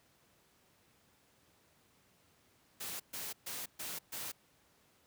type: noise bursts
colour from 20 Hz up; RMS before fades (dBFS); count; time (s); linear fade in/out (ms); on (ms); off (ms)
white; -42; 5; 2.8-4.32; 10; 200; 130
effects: pink hiss -69 dBFS RMS until 5.06 s + high-pass 80 Hz 12 dB/octave